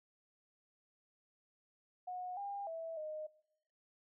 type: tone with pitch steps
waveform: sine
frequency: 728 / 803 / 655 / 617 Hz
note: F#5 / G5 / E5 / D#5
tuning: -28 / +41 / -11 / -15 cents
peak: -40 dBFS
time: 2.07-3.27 s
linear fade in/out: 10 ms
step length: 300 ms
effects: noise-tail reverb RT60 0.8 s tail -22 dB re dry